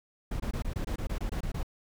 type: noise bursts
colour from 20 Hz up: brown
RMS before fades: -32 dBFS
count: 12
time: 0.31-1.631 s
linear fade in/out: 5 ms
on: 89 ms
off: 23 ms
effects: none